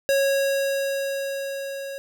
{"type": "tone with level ramp", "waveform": "square", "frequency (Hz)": 550, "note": "C#5", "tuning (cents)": -14, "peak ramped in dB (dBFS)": [-18, -32], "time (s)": [0.09, 1.98], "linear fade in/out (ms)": 0, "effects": []}